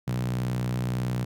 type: tone with high-pass filter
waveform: sawtooth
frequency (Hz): 61.74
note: B1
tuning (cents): 0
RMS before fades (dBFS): -28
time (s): 0.07-1.25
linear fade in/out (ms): 10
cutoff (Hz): 140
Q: 6.1
effects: none